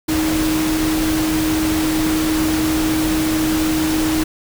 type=tone in noise; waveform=sine; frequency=314.1 Hz; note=D#4; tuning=16 cents sharp; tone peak=-16 dBFS; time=0.08-4.24 s; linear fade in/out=10 ms; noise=pink; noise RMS=-23 dBFS; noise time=0.08-4.24 s; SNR=+4 dB; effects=none